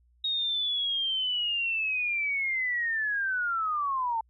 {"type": "linear sweep", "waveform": "sine", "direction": "down", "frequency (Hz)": [3758, 880], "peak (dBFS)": -26, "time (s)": [0.24, 4.21], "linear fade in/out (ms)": 5, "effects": ["added 60 Hz sine -61 dBFS peak until 4.29 s"]}